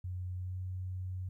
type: tone with pitch glide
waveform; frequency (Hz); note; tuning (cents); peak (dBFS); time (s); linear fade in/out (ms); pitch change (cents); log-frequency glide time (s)
sine; 91 to 92.32; F#2 to F#2; -28 to -3; -36; 0.04-1.29; 5; +25; 0.36-0.58
effects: 13-bit